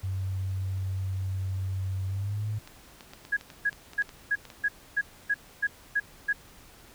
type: tone with pitch glide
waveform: sine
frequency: 95 to 106.63 Hz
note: F#2 to G#2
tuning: +46 to +46 cents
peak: -28 dBFS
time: 0.03-2.59 s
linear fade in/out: 10 ms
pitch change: +200 cents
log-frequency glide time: 2.07-2.47 s
type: clicks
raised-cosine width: 0.2 ms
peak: -27 dBFS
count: 12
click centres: 2.675 / 3.008 / 3.135 / 3.251 / 3.411 / 3.502 / 3.729 / 3.934 / 4.021 / 4.092 / 4.453 / 4.502 s
type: tone bursts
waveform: sine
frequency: 1661.2 Hz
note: G#6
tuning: in tune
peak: -22 dBFS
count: 10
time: 3.32-6.33 s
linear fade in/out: 10 ms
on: 49 ms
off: 280 ms
effects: pink hiss -53 dBFS RMS until 6.94 s